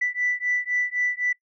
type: beating tone pair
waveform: sine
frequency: 1975.5 / 1979.4 Hz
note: B6 / B6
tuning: 0 / +3 cents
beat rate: 3.9 Hz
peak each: -25 dBFS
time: 0.01-1.33 s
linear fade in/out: 10 ms
effects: noise-tail reverb RT60 0.1 s tail -22 dB re dry + tanh soft clip ceiling -15 dBFS